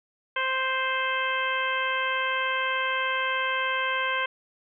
harmonic tone, 523.3 Hz, C5, in tune, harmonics 1 / 2 / 3 / 4 / 5 / 6, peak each -34 / -29 / -29 / -32 / -33 / -35 dBFS, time 0.36-4.26 s, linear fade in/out 5 ms, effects none

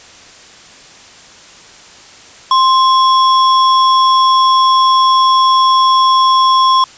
sine tone with sample-and-hold, 1050 Hz, C6, 6 cents sharp, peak -6 dBFS, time 2.51-6.84 s, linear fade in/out 2 ms, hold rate 4410 Hz, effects white hiss -38 dBFS RMS until 6.97 s + resampled to 16000 Hz

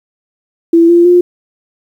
sine tone with pitch steps, 334.6 / 344.2 / 354.1 Hz, E4 / F4 / F4, +26 / -25 / +24 cents, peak -3 dBFS, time 0.73-1.21 s, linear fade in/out 5 ms, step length 160 ms, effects 7-bit

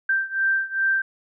sine beating tone pair, 1568 / 1570.5 Hz, G6 / G6, 0 / +3 cents, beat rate 2.5 Hz, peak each -22 / -24 dBFS, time 0.09-1.02 s, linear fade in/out 5 ms, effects none

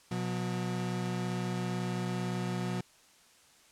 35% pulse tone pair together, 123.6 / 181.53 Hz, B2 / F#3, +2 / -33 cents, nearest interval perfect fifth, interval 665 cents, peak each -34 / -32 dBFS, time 0.11-2.81 s, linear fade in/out 5 ms, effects white hiss -61 dBFS RMS until 3.71 s + low-pass 9000 Hz 12 dB/octave

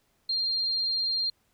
sine tone, 4195 Hz, C8, 4 cents sharp, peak -25 dBFS, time 0.29-1.3 s, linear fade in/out 5 ms, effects pink hiss -70 dBFS RMS until 1.53 s

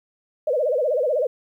sine tone with vibrato, 551 Hz, C#5, 11 cents flat, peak -18 dBFS, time 0.47-1.27 s, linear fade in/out 5 ms, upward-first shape sine, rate 16 Hz, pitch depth 230 cents each way, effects 10-bit

